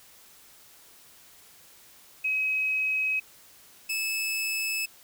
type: tone pair in turn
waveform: sine / sawtooth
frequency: 2544 / 2608 Hz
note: D#7 / E7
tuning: +38 / -19 cents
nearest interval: unison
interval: 43 cents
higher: second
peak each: -24 / -24 dBFS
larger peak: neither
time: 2.24-3.2 / 3.89-4.86 s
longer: second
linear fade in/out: 10 ms
effects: white hiss -54 dBFS RMS until 5.03 s